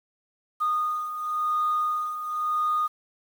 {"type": "beating tone pair", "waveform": "sine", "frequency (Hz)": [1230, 1230.94], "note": ["D#6", "D#6"], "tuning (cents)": [-20, -19], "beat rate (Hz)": 0.94, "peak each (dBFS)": [-30, -24], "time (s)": [0.6, 2.88], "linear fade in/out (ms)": 20, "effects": ["tanh soft clip ceiling -17 dBFS", "8-bit"]}